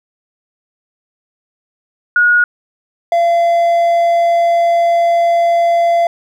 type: tone pair in turn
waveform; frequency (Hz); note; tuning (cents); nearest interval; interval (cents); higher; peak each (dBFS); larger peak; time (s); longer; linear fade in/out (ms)
sine / triangle; 1447 / 682.9; F#6 / F5; -39 / -39; octave + minor second; 1300; first; -7; neither; 2.16-2.44 / 3.12-6.07; second; 2
effects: none